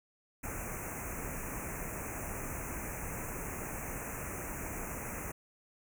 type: band-stop noise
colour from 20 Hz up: pink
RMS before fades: -40 dBFS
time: 0.43-5.32 s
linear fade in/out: 10 ms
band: 2600 to 6000 Hz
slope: 96 dB/octave
effects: none